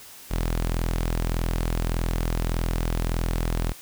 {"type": "tone", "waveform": "sawtooth", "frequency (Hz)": 41.69, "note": "E1", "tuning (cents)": 20, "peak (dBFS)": -19, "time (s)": [0.3, 3.73], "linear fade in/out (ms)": 20, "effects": ["white hiss -45 dBFS RMS until 3.81 s"]}